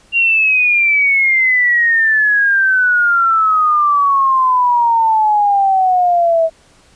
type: exponential sweep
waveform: sine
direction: down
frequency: 2786 to 644 Hz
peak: -9 dBFS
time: 0.12-6.5 s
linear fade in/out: 50 ms
effects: pink hiss -49 dBFS RMS until 6.95 s + resampled to 22050 Hz